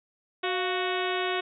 harmonic tone with a mistuned harmonic, 370 Hz, F#4, in tune, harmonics 1 / 2 / 3 / 4 / 5 / 6 / 7 / 8 / 9 / 10, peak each -30 / -33 / -35 / -36 / -37 / -38 / -38 / -39 / -40 / -40 dBFS, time 0.43-1.41 s, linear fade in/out 10 ms, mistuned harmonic 2, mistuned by -78 cents, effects none

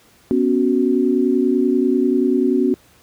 sine chord, B suspended second, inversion none, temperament equal, 246.9 / 277.2 / 370 Hz, B3 / C#4 / F#4, 0 / 0 / 0 cents, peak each -18 dBFS, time 0.31-2.74 s, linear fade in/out 0 ms, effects pink hiss -52 dBFS RMS until 3.02 s + high-pass 60 Hz 12 dB/octave

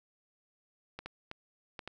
clicks, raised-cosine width 0.3 ms, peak -25 dBFS, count 5, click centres 0.99 / 1.06 / 1.314 / 1.792 / 1.876 s, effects none

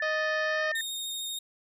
sine tone with pitch glide, 1760 to 1810.5 Hz, A6 to A6, 0 to +49 cents, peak -29 dBFS, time 0-0.81 s, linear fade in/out 2 ms, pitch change +49 cents, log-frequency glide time 0.43-0.69 s
harmonic tone, 622.3 Hz, D#5, in tune, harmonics 1 / 2 / 3 / 4 / 5 / 6 / 7 / 8 / 9, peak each -30 / -36 / -40 / -42 / -44 / -46 / -47 / -48 / -49 dBFS, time 0.02-0.72 s, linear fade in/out 5 ms
sawtooth tone with vibrato, 3700 Hz, A#7, 14 cents flat, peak -30 dBFS, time 0.75-1.39 s, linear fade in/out 5 ms, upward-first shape triangle, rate 13 Hz, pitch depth 18 cents each way
effects none

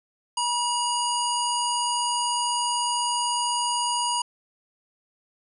harmonic tone, 962 Hz, B5, 46 cents flat, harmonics 1 / 3 / 5 / 7 / 9 / 10, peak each -25 / -30 / -32 / -33 / -35 / -35 dBFS, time 0.37-4.22 s, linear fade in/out 5 ms, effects none

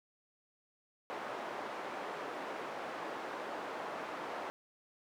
white band-pass noise, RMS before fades -42 dBFS, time 1.1-4.5 s, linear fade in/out 0 ms, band 370 to 1000 Hz, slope 12 dB/octave, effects none

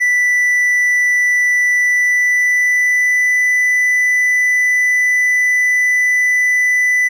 triangle tone with pitch glide, 1975.5 to 1991.5 Hz, B6 to B6, 0 to +14 cents, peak -9 dBFS, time 0-7.09 s, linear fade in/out 20 ms, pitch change +14 cents, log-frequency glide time 1.79-3.38 s, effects none

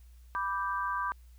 sine chord, G major, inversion first, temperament equal, 987.8 / 1174.7 / 1568 Hz, B5 / D6 / G6, 0 / 0 / 0 cents, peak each -34 / -33 / -36 dBFS, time 0.35-1.12 s, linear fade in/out 0 ms, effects added 60 Hz sine -51 dBFS peak until 1.38 s + white hiss -69 dBFS RMS until 1.38 s

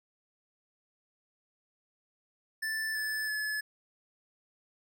square tone with pitch steps, 1761 / 1738.8 / 1716.8 Hz, A6 / A6 / A6, +1 / -21 / -43 cents, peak -32 dBFS, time 2.62-3.61 s, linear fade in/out 10 ms, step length 330 ms, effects none

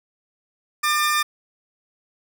sawtooth tone pair together, 1200 / 1796.5 Hz, D6 / A6, +37 / +36 cents, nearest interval perfect fifth, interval 699 cents, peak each -16 / -20 dBFS, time 0.83-1.23 s, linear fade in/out 10 ms, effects none

